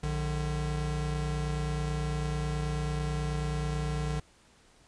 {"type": "tone pair together", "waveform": "square", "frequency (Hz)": [59.73, 150], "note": ["A#1", "D3"], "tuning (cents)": [43, 37], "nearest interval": "octave + major third", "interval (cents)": 1594, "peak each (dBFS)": [-34, -32], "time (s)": [0.03, 4.2], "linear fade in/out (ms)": 5, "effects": ["pink hiss -61 dBFS RMS until 4.87 s", "resampled to 22050 Hz"]}